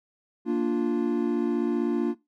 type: chord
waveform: triangle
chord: Bb major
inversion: none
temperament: equal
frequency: 233.1 / 293.7 / 349.2 Hz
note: Bb3 / D4 / F4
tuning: 0 / 0 / 0 cents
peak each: -25 dBFS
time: 0.45-2.15 s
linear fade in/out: 50 ms
effects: noise-tail reverb RT60 0.2 s tail -18 dB re dry